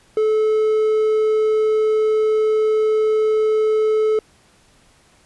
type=tone with hard clipping; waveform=triangle; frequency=433.3 Hz; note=A4; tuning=27 cents flat; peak=-15 dBFS; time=0.17-4.19 s; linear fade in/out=2 ms; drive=6 dB; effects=pink hiss -54 dBFS RMS until 5.25 s + resampled to 24000 Hz